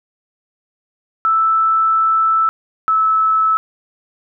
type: tone pair in turn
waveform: sine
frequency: 1318.5 / 1304.1 Hz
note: E6 / E6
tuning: 0 / -19 cents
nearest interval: unison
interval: 19 cents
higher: first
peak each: -11 dBFS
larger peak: neither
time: 1.25-2.49 / 2.88-3.57 s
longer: first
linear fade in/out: 0 ms
effects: none